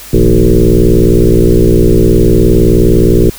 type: tone with frequency modulation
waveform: sine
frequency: 170 Hz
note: F3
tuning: 46 cents flat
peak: -3 dBFS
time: 0.13-3.3 s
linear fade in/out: 5 ms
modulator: 59.5 Hz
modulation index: 4.5
effects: added 50 Hz sine -38 dBFS peak until 3.38 s + white hiss -30 dBFS RMS until 3.38 s